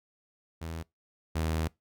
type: tone pair in turn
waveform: sawtooth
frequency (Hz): 81.8 / 79.84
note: E2 / D#2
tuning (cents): -13 / +45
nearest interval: unison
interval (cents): 42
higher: first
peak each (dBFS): -32 / -24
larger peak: second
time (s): 0.61-0.83 / 1.35-1.68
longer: second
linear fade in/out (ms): 10
effects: noise-tail reverb RT60 0.2 s tail -24 dB re dry